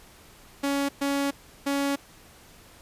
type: tone bursts at uneven times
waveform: sawtooth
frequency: 280 Hz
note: C#4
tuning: 18 cents sharp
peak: -20 dBFS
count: 3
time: 0.63-0.89 / 1.01-1.31 / 1.66-1.96 s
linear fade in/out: 10 ms
effects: pink hiss -52 dBFS RMS until 2.81 s + resampled to 32000 Hz